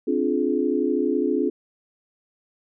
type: chord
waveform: sine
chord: D half-diminished seventh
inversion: third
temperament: equal with one note detuned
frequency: 261.6 / 293.7 / 349.2 / 424 Hz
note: C4 / D4 / F4 / Ab4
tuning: 0 / 0 / 0 / +36 cents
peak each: -25 dBFS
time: 0.07-1.5 s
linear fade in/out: 10 ms
effects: none